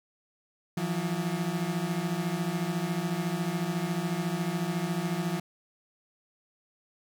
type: beating tone pair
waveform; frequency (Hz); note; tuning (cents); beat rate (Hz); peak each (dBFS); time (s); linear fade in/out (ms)
35% pulse; 164.81 / 178.81; E3 / F3; 0 / +41; 14; -30 / -29; 0.77-5.4; 5
effects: none